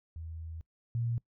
sine tone pair in turn, 81.2 / 117.43 Hz, E2 / A#2, -26 / +13 cents, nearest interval tritone, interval 639 cents, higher second, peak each -39 / -29 dBFS, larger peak second, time 0.16-0.61 / 0.95-1.18 s, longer first, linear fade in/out 0 ms, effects noise-tail reverb RT60 0.1 s tail -23 dB re dry

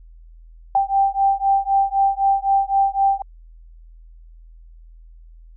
sine beating tone pair, 784 / 787.9 Hz, G5 / G5, 0 / +9 cents, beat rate 3.9 Hz, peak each -18 dBFS, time 0.75-3.22 s, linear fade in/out 2 ms, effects added 41 Hz sine -41 dBFS peak until 5.56 s

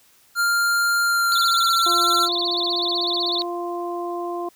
square tone with pitch glide, 1396.9 to 1354.8 Hz, F6 to E6, 0 to +47 cents, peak -18 dBFS, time 0.35-2.29 s, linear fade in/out 50 ms, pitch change -53 cents, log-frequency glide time 1.03-1.88 s
sine tone with vibrato, 3951 Hz, B7, in tune, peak -21 dBFS, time 1.32-3.42 s, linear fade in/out 0 ms, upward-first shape sine, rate 16 Hz, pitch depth 230 cents each way
harmonic tone, 348 Hz, F4, 6 cents flat, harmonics 1 / 2 / 3, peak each -27 / -30 / -32 dBFS, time 1.86-4.49 s, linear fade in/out 5 ms
effects white hiss -56 dBFS RMS until 4.55 s

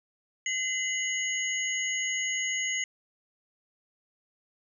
sine tone cluster, 2043 / 2940 / 6650 Hz, C7 / F#7 / G#8, -42 / -12 / +1 cents, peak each -30 / -34 / -33 dBFS, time 0.46-2.84 s, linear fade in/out 2 ms, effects none

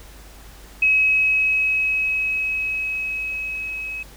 sine tone with level ramp, 2556 Hz, D#7, 46 cents sharp, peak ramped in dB -13 to -27 dBFS, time 0.82-4.03 s, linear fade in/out 5 ms, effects added 50 Hz sine -42 dBFS peak until 4.16 s + pink hiss -46 dBFS RMS until 4.16 s

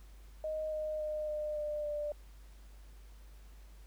sine tone with pitch steps, 622.3 / 616.2 / 610.2 / 604.2 / 598.3 / 592.5 Hz, D#5 / D#5 / D#5 / D5 / D5 / D5, 0 / -17 / -34 / +49 / +32 / +15 cents, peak -34 dBFS, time 0.44-2.12 s, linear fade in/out 2 ms, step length 280 ms, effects added 50 Hz sine -51 dBFS peak until 3.86 s + pink hiss -65 dBFS RMS until 3.86 s

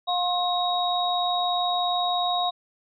sine tone cluster, 713 / 1067 / 3790 Hz, F5 / C6 / A#7, +36 / +34 / +28 cents, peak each -24 / -30 / -27 dBFS, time 0.07-2.51 s, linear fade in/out 20 ms, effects none

